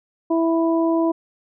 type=harmonic tone; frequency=329.6 Hz; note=E4; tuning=in tune; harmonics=1 / 2 / 3; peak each=-17 / -23 / -27 dBFS; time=0.3-1.12 s; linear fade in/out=10 ms; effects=none